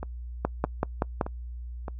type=two click trains; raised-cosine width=1 ms; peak=-20 / -10 dBFS; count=4 / 5; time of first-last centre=0.03-1.882 / 0.45-1.212 s; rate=1.62 / 5.25 Hz; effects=noise-tail reverb RT60 0.1 s tail -26 dB re dry + added 60 Hz sine -35 dBFS peak until 1.99 s